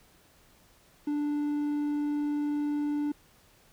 triangle tone with vibrato, 293.7 Hz, D4, in tune, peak -25 dBFS, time 1.07-3.12 s, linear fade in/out 5 ms, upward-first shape sine, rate 20 Hz, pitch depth 9 cents each way, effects pink hiss -61 dBFS RMS until 3.72 s

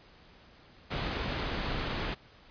pink low-pass noise, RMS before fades -34 dBFS, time 0.9-2.15 s, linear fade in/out 20 ms, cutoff 4500 Hz, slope 24 dB/octave, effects pink hiss -57 dBFS RMS until 2.5 s + resampled to 11025 Hz

